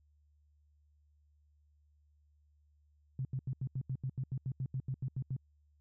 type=tone bursts; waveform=sine; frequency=130.81 Hz; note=C3; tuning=in tune; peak=-33 dBFS; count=16; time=3.19-5.365 s; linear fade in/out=2 ms; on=60 ms; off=81 ms; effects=added 74 Hz sine -66 dBFS peak until 5.8 s